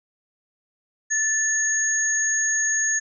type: tone pair together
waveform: sine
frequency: 1760 / 6614 Hz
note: A6 / G#8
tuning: 0 / -8 cents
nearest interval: octave + major seventh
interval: 2292 cents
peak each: -24 / -21 dBFS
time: 1.1-3 s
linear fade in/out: 20 ms
effects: none